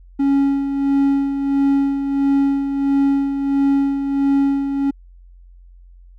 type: tone with tremolo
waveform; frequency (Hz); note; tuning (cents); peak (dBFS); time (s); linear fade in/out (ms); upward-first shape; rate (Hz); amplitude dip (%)
triangle; 277.2; C#4; 0; -10; 0.19-4.91; 10; sine; 1.5; 55
effects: added 44 Hz sine -41 dBFS peak until 6.18 s

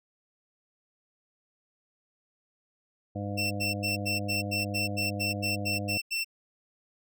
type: harmonic tone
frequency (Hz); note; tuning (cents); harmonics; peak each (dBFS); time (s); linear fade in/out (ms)
101.4; G#2; -41; 1 / 2 / 3 / 5 / 6 / 7; -34 / -37 / -39 / -41 / -42 / -42; 3.15-5.98; 10
type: tone bursts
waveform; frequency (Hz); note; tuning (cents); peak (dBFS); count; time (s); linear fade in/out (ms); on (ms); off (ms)
25% pulse; 2692; E7; +36; -24; 13; 3.37-6.246; 20; 140; 88
effects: none

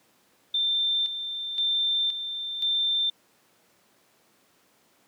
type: tone with tremolo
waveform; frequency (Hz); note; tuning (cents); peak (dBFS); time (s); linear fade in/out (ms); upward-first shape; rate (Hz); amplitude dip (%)
sine; 3575; A7; +27; -22; 0.54-3.1; 5; square; 0.96; 60
effects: pink hiss -63 dBFS RMS until 5.07 s + high-pass 200 Hz 12 dB/octave

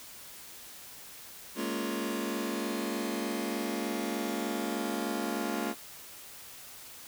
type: chord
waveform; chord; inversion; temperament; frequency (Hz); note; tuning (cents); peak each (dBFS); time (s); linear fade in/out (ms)
sawtooth; Bb minor seventh; third; just; 209.8 / 233.1 / 279.7 / 349.6; Ab3 / Bb3 / Db4 / F4; +18 / 0 / +16 / +2; -33; 1.55-5.75; 50
effects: white hiss -48 dBFS RMS until 7.07 s

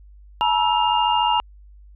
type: tone cluster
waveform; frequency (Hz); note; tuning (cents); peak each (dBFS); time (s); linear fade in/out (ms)
sine; 860 / 954 / 1318 / 2812; A5 / A#5 / E6 / F7; -40 / +40 / -1 / +11; -21 / -19 / -28 / -24; 0.41-1.4; 0
effects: added 50 Hz sine -43 dBFS peak until 1.95 s

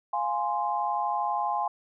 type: chord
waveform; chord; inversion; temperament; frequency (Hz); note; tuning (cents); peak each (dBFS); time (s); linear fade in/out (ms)
sine; F minor; none; equal with one note detuned; 698.5 / 830.6 / 1043.5; F5 / Ab5 / C6; 0 / 0 / -5; -32 / -28 / -30; 0.13-1.68; 5
effects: none

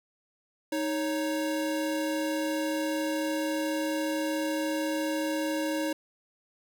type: tone pair together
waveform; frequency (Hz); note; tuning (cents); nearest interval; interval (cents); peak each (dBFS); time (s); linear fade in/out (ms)
square; 312 / 554.8; D#4 / C#5; +5 / +1; minor seventh; 996; -30 / -33; 0.72-5.93; 5
effects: none

